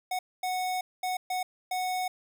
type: tone bursts at uneven times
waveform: square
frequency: 737 Hz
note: F#5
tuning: 7 cents flat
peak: -29 dBFS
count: 5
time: 0.11-0.19 / 0.43-0.81 / 1.03-1.17 / 1.3-1.43 / 1.71-2.08 s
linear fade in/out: 5 ms
effects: none